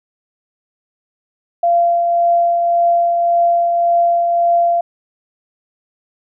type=tone with tremolo; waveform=sine; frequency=688 Hz; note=F5; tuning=26 cents flat; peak=-9 dBFS; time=1.63-4.81 s; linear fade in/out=5 ms; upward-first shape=triangle; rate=1.8 Hz; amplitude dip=35%; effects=none